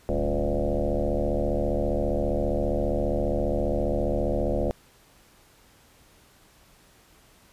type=tone with frequency modulation; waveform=sine; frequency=277.2 Hz; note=C#4; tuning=in tune; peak=-22 dBFS; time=0.09-4.71 s; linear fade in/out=0 ms; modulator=74.9 Hz; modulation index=4.8; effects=pink hiss -57 dBFS RMS until 7.52 s + resampled to 32000 Hz